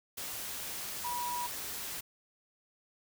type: tone in noise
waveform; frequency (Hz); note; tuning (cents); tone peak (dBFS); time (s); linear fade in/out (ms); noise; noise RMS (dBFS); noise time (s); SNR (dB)
sine; 970; B5; -31; -34; 1.04-1.47; 10; white; -40; 0.17-2.01; +3
effects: none